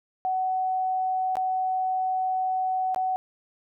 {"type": "tone with dropouts", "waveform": "sine", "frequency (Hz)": 749, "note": "F#5", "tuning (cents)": 21, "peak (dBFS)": -23, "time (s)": [0.25, 3.16], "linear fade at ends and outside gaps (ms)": 0, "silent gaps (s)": [[1.355, 1.369], [2.946, 2.961]], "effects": []}